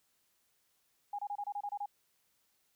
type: tone bursts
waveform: sine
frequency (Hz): 818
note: G#5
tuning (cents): -26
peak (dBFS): -35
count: 9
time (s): 1.13-1.859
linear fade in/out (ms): 5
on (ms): 57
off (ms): 27
effects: white hiss -75 dBFS RMS until 2.75 s